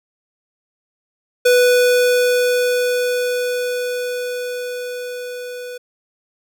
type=tone with level ramp; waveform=square; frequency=493.9 Hz; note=B4; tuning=in tune; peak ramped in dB=-10 to -29 dBFS; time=1.45-5.78 s; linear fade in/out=10 ms; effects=none